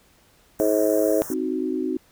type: band-stop noise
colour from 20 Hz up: white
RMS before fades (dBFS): -36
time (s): 0.59-1.34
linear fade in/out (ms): 5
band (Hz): 1800 to 5500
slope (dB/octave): 96
type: harmonic tone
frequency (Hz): 106.5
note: G#2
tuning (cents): +44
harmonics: 3 / 4 / 5 / 6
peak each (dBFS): -23 / -23 / -23 / -23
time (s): 0.6-1.22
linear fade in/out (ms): 0
type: chord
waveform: sine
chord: C diminished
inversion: none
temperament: equal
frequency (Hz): 261.6 / 311.1 / 370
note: C4 / Eb4 / Gb4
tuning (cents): 0 / 0 / 0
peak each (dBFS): -27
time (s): 1.3-1.97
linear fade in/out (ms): 2
effects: pink hiss -58 dBFS RMS until 2.11 s